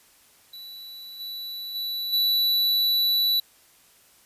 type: tone with level steps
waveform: square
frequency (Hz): 3951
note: B7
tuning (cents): 0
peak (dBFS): -39 / -33 / -28 / -20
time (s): 0.53-3.4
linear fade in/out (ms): 5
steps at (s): 1.19 / 1.74 / 2.12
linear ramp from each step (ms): 20
effects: white hiss -57 dBFS RMS until 4.25 s + resampled to 32000 Hz